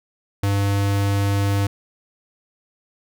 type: tone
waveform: square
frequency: 99.9 Hz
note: G2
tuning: 33 cents sharp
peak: -18 dBFS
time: 0.43-1.67 s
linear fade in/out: 5 ms
effects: none